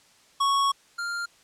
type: tone pair in turn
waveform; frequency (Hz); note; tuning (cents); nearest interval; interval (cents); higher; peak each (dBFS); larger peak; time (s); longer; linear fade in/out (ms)
square; 1108.7 / 1396.9; C#6 / F6; 0 / 0; major third; 400; second; -21 / -29; first; 0.4-0.72 / 0.98-1.26; first; 10
effects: white hiss -58 dBFS RMS until 1.43 s + low-pass 8000 Hz 12 dB/octave